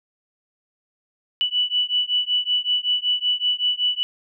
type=beating tone pair; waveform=sine; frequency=2960 / 2965.3 Hz; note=F#7 / F#7; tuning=0 / +3 cents; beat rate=5.3 Hz; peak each=-22 dBFS; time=1.41-4.03 s; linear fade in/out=0 ms; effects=none